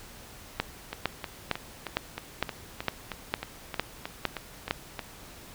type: two click trains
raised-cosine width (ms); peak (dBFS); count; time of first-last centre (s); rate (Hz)
0.3; -17 / -9; 14 / 10; 0.93-4.992 / 0.6-4.71; 3.2 / 2.19
effects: pink hiss -48 dBFS RMS until 5.54 s